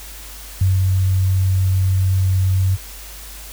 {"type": "tone with ADSR envelope", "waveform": "sine", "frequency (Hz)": 94.3, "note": "F#2", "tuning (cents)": 33, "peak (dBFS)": -11, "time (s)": [0.61, 2.77], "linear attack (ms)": 4, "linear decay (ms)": 160, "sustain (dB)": -2, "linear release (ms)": 29, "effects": ["added 50 Hz sine -36 dBFS peak until 3.52 s", "white hiss -37 dBFS RMS until 3.52 s"]}